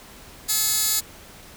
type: tone with high-pass filter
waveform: 15% pulse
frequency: 429.9 Hz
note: A4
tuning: 40 cents flat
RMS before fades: -22 dBFS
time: 0.48-1.01 s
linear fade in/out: 20 ms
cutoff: 6400 Hz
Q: 0.73
effects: pink hiss -45 dBFS RMS until 1.56 s